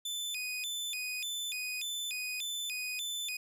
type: tone with vibrato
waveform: sawtooth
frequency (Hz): 2960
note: F#7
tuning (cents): 0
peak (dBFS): -32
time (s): 0.05-3.37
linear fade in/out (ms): 5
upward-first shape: square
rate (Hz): 1.7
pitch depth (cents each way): 300
effects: none